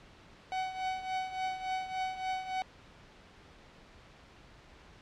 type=tone with tremolo; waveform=45% pulse; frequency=751 Hz; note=F#5; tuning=26 cents sharp; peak=-30 dBFS; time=0.52-2.62 s; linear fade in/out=0 ms; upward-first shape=triangle; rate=3.5 Hz; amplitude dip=75%; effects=pink hiss -56 dBFS RMS until 5.01 s + low-pass 4000 Hz 12 dB/octave